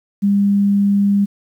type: tone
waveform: sine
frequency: 200.8 Hz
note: G3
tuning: 42 cents sharp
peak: -11 dBFS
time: 0.22-1.26 s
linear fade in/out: 20 ms
effects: 8-bit